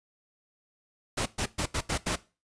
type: noise bursts at uneven times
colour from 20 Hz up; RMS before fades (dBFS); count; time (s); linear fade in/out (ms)
pink; -29; 6; 1.17-1.26 / 1.38-1.46 / 1.58-1.66 / 1.74-1.81 / 1.89-1.98 / 2.06-2.16; 10
effects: noise-tail reverb RT60 0.3 s tail -18 dB re dry + resampled to 22050 Hz